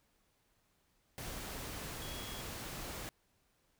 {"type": "tone in noise", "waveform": "sine", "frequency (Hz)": 3322, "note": "G#7", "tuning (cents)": 0, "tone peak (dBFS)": -50, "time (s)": [2.02, 2.41], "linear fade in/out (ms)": 0, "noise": "pink", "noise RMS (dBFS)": -44, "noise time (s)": [1.18, 3.09], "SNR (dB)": -9, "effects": ["pink hiss -75 dBFS RMS until 3.79 s"]}